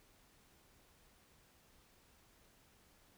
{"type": "silence", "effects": ["pink hiss -68 dBFS RMS until 3.17 s"]}